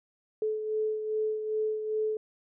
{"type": "beating tone pair", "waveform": "sine", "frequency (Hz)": [431.9, 434.4], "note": ["A4", "A4"], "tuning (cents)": [-32, -22], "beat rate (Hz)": 2.5, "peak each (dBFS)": [-28, -37], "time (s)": [0.42, 2.17], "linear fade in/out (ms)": 2, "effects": []}